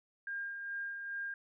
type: tone with tremolo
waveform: sine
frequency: 1608 Hz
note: G6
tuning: 44 cents sharp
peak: -36 dBFS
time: 0.27-1.34 s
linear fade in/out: 2 ms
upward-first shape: sine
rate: 2.4 Hz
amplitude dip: 40%
effects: none